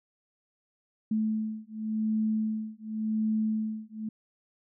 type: beating tone pair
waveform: sine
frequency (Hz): 217.2 / 218.1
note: A3 / A3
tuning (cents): -22 / -15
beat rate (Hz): 0.9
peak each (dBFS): -30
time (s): 1.11-4.09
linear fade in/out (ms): 5
effects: none